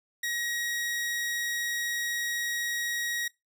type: tone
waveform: sawtooth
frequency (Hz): 1896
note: A#6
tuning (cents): +29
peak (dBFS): -26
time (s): 0.23-3.28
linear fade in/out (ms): 5
effects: noise-tail reverb RT60 0.2 s tail -22 dB re dry